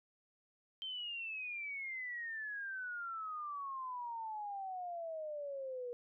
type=exponential sweep; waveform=sine; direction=down; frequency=3137 to 479.9 Hz; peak=-40 dBFS; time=0.82-5.93 s; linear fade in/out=0 ms; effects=none